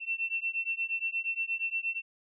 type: beating tone pair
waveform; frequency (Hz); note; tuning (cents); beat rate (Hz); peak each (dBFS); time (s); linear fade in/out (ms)
sine; 2693 / 2701.5; E7 / E7; +36 / +42; 8.5; -33 / -33; 0-2.02; 50
effects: none